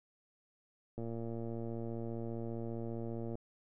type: click train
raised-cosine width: 2 ms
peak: -29 dBFS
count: 274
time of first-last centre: 0.98-3.354 s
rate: 115 Hz
effects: none